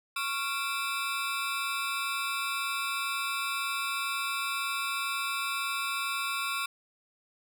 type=ring-modulated tone; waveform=20% pulse; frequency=1245 Hz; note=D#6; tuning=1 cent sharp; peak=-22 dBFS; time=0.16-6.66 s; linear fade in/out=5 ms; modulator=139 Hz; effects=none